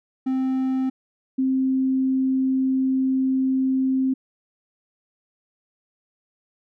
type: tone pair in turn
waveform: triangle / sine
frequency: 261.7 / 263 Hz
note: C4 / C4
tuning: 0 / +9 cents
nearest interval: unison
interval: 9 cents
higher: second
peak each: -18 dBFS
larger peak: neither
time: 0.26-0.9 / 1.38-4.14 s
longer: second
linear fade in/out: 10 ms
effects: none